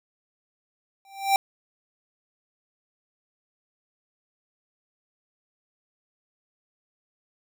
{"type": "tone with exponential growth", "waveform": "square", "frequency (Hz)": 784, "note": "G5", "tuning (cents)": 0, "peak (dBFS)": -15, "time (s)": [1.05, 1.36], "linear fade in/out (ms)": 1, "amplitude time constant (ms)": 66, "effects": []}